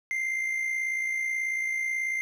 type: tone with amplitude modulation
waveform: triangle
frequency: 2093 Hz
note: C7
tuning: in tune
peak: -23 dBFS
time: 0.11-2.21 s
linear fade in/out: 0 ms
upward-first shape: sine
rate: 58.3 Hz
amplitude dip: 45%
effects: none